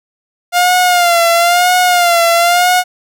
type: tone with vibrato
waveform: sawtooth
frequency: 701 Hz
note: F5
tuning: 6 cents sharp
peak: -4 dBFS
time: 0.52-2.84 s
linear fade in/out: 50 ms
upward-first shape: sine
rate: 1 Hz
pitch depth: 63 cents each way
effects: none